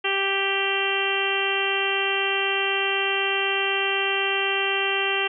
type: harmonic tone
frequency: 392 Hz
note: G4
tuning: in tune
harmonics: 1 / 2 / 3 / 4 / 5 / 6 / 7 / 8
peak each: -28 / -31 / -32 / -31 / -30 / -32 / -26 / -29 dBFS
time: 0.04-5.28 s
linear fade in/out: 10 ms
effects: none